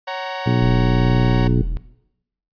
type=chord; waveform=sawtooth; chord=F# major; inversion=second; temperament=equal with one note detuned; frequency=554.4 / 750.3 / 932.3 Hz; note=C#5 / F#5 / A#5; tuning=0 / +24 / 0 cents; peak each=-25 dBFS; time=0.07-1.48 s; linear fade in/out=10 ms
type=harmonic tone; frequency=60.9 Hz; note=B1; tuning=24 cents flat; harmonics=2 / 3 / 4 / 5 / 6 / 7; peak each=-17 / -21 / -23 / -25 / -27 / -28 dBFS; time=0.46-1.62 s; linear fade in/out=5 ms
type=tone; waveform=triangle; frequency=41.2 Hz; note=E1; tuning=in tune; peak=-17 dBFS; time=0.62-1.77 s; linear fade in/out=0 ms
effects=noise-tail reverb RT60 0.8 s tail -17 dB re dry + resampled to 11025 Hz